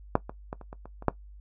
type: clicks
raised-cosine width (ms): 1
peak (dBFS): -6 / -22 / -20 / -30 / -27 / -29 / -28 / -7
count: 8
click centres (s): 0.154 / 0.295 / 0.529 / 0.613 / 0.729 / 0.856 / 1.024 / 1.083
effects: noise-tail reverb RT60 0.1 s tail -17 dB re dry + added 50 Hz sine -45 dBFS peak until 1.4 s